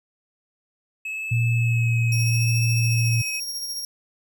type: tone with vibrato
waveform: triangle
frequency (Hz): 2579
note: E7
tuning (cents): -39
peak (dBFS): -26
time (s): 1.05-3.4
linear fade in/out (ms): 5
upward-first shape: sine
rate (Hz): 0.77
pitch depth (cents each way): 22
type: tone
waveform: sine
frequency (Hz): 116.54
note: A#2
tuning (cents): 0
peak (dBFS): -18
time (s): 1.31-3.22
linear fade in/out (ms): 10
type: tone with tremolo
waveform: sawtooth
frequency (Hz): 5588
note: F8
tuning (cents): 0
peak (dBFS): -24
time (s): 2.12-3.85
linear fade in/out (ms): 2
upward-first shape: sine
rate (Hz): 14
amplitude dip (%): 40
effects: none